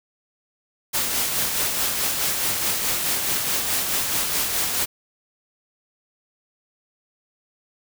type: noise with tremolo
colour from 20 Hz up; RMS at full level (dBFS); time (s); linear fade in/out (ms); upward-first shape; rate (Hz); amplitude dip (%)
white; -22; 0.93-4.86; 20; sine; 4.7; 35
effects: none